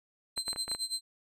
30% pulse tone with tremolo, 4108 Hz, C8, 33 cents flat, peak -27 dBFS, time 0.36-1.01 s, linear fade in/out 20 ms, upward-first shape sine, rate 9 Hz, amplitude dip 90%
clicks, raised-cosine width 0.5 ms, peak -26 dBFS, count 7, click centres 0.377 / 0.481 / 0.53 / 0.561 / 0.68 / 0.716 / 0.749 s
effects resampled to 32000 Hz

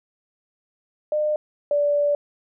sine tone pair in turn, 605 / 581.2 Hz, D#5 / D5, -49 / -18 cents, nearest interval minor second, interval 69 cents, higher first, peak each -19 / -17 dBFS, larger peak second, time 1.12-1.36 / 1.71-2.15 s, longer second, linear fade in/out 2 ms, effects none

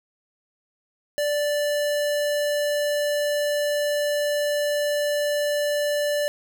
square tone, 586 Hz, D5, 4 cents flat, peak -22 dBFS, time 1.18-6.28 s, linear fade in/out 0 ms, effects none

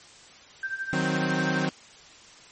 sine tone with tremolo, 1568 Hz, G6, in tune, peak -26 dBFS, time 0.63-1.65 s, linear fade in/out 2 ms, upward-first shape triangle, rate 12 Hz, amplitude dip 85%
sawtooth chord, C diminished, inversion first, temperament equal, 155.56 / 185 / 261.6 Hz, Eb3 / Gb3 / C4, 0 / 0 / 0 cents, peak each -25 dBFS, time 0.93-1.69 s, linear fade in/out 0 ms
effects white hiss -50 dBFS RMS until 2.51 s + MP3 32 kbps

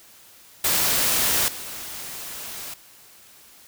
white noise with level steps, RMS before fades -21 / -35 dBFS, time 0.64-2.74 s, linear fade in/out 5 ms, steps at 1.48 s, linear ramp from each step 2 ms, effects white hiss -50 dBFS RMS until 3.67 s

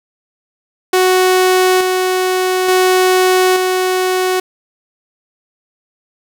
sawtooth tone with tremolo, 370 Hz, F#4, in tune, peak -5 dBFS, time 0.93-4.4 s, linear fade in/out 5 ms, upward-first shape square, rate 0.57 Hz, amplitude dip 35%, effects none

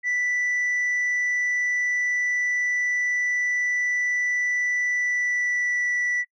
sine tone with pitch glide, 1974 to 1961.5 Hz, B6 to B6, -1 to -12 cents, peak -19 dBFS, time 0.03-6.25 s, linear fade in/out 50 ms, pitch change -11 cents, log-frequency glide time 4.92-5.89 s, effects noise-tail reverb RT60 0.1 s tail -26 dB re dry + tanh soft clip ceiling -20 dBFS

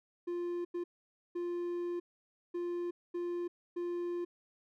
triangle tone bursts at uneven times, 349.2 Hz, F4, in tune, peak -32 dBFS, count 6, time 0.27-0.65 / 0.74-0.84 / 1.35-2 / 2.54-2.91 / 3.14-3.48 / 3.76-4.25 s, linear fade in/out 10 ms, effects none

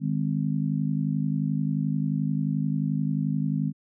harmonic tone, 51.4 Hz, G#1, 17 cents flat, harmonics 3 / 4 / 5, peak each -26 / -28 / -30 dBFS, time 0-3.73 s, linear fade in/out 50 ms, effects none

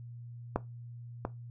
clicks, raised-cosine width 1 ms, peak -14 / -18 dBFS, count 2, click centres 0.56 / 1.251 s, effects noise-tail reverb RT60 0.2 s tail -17 dB re dry + added 119 Hz sine -43 dBFS peak until 1.5 s

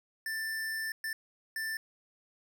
square tone bursts at uneven times, 1774 Hz, A6, 14 cents sharp, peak -34 dBFS, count 3, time 0.26-0.92 / 1.04-1.13 / 1.56-1.77 s, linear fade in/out 2 ms, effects none

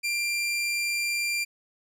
sawtooth tone, 2377 Hz, D7, 20 cents sharp, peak -22 dBFS, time 0.03-1.45 s, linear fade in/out 20 ms, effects low-pass 12000 Hz 12 dB/octave

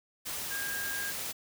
sine tone in noise, 1617 Hz, G#6, 47 cents flat, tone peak -35 dBFS, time 0.5-1.12 s, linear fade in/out 20 ms, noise white, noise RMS -37 dBFS, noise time 0.25-1.33 s, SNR -1 dB, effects none

